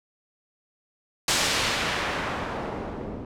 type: noise with low-pass filter sweep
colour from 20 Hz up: white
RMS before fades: -28 dBFS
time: 1.28-3.25 s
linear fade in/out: 2 ms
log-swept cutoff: 7100 to 340 Hz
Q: 0.73
effects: none